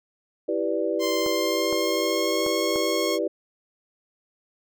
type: chord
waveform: sine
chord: E minor seventh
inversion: none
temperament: equal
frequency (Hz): 329.6 / 392 / 493.9 / 587.3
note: E4 / G4 / B4 / D5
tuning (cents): 0 / 0 / 0 / 0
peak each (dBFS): -28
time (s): 0.48-3.28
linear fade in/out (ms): 10
type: tone with pitch glide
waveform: 10% pulse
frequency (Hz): 1046.5 to 1087.8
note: C6 to C#6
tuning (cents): 0 to -33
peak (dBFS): -19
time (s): 0.99-3.19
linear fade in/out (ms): 50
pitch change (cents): +67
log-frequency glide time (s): 1.18-2.46
type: clicks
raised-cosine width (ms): 1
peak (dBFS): -19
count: 4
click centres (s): 1.263 / 1.727 / 2.464 / 2.759
effects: none